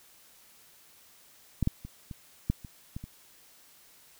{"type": "clicks", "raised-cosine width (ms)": 5, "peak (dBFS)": [-14, -13, -28, -27, -13, -30, -24, -28], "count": 8, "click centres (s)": [1.627, 1.674, 1.85, 2.112, 2.5, 2.648, 2.965, 3.04], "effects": ["white hiss -58 dBFS RMS until 4.19 s"]}